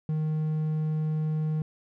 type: tone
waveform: triangle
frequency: 155.3 Hz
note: D#3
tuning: 3 cents flat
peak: -23 dBFS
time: 0.09-1.62 s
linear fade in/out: 2 ms
effects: none